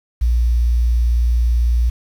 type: tone with quantisation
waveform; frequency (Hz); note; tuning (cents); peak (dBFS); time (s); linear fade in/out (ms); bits
sine; 59; A#1; +22; -12; 0.21-1.9; 10; 7
effects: none